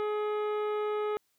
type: harmonic tone with a mistuned harmonic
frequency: 421.7 Hz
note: G#4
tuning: 26 cents sharp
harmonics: 1 / 2 / 3 / 4 / 5 / 6 / 7 / 8 / 9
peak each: -29 / -40 / -38 / -52 / -49 / -54 / -56 / -58 / -59 dBFS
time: 0-1.17 s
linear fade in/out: 0 ms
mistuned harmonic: 6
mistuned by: -69 cents
effects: white hiss -74 dBFS RMS until 1.38 s